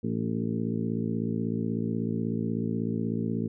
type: harmonic tone with a mistuned harmonic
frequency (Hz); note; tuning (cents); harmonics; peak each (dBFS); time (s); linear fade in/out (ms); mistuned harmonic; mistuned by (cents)
56.3; A1; +40; 2 / 3 / 4 / 5 / 6 / 7 / 8; -34 / -33 / -30 / -36 / -41 / -38 / -40; 0.03-3.48; 10; 6; -35
effects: none